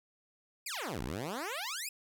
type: exponential two-way sweep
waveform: 10% pulse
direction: down then up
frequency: 2653 to 52.7 to 2653 Hz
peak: -28 dBFS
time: 0.66-1.89 s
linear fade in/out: 5 ms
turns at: 1.02 s
effects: none